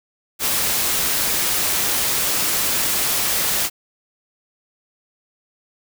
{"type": "noise", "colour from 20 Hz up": "white", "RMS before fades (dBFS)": -20, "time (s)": [0.39, 3.7], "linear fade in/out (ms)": 50, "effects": []}